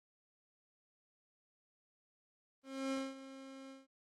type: tone with ADSR envelope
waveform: 30% pulse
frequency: 268.3 Hz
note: C4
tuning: 44 cents sharp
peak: -32 dBFS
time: 2.63-3.87 s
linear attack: 290 ms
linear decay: 220 ms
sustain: -15 dB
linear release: 170 ms
effects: low-pass 8000 Hz 12 dB/octave + Opus 32 kbps